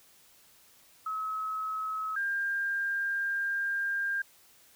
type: tone pair in turn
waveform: sine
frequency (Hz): 1285 / 1599.9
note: E6 / G6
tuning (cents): -45 / +35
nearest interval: major third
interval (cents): 380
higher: second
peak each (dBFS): -31 / -28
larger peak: second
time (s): 1.06-2.16 / 2.16-4.22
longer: second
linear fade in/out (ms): 5
effects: white hiss -60 dBFS RMS until 4.75 s